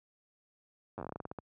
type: slowing click train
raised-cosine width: 1 ms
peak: -26 dBFS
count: 14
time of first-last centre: 0.98-1.387 s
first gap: 9 ms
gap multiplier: 1.19
effects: high-pass 80 Hz 12 dB/octave